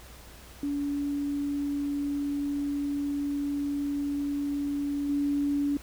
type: tone with level steps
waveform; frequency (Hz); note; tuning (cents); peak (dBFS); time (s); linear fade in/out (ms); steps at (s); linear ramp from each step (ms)
sine; 285.9; D4; -46; -27 / -24; 0.63-5.77; 2; 5.09; 5
effects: added 60 Hz sine -49 dBFS peak until 5.82 s + pink hiss -50 dBFS RMS until 5.82 s